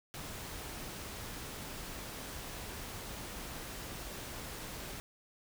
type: noise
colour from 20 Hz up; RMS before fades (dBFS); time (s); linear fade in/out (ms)
pink; -44; 0.14-5; 0
effects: none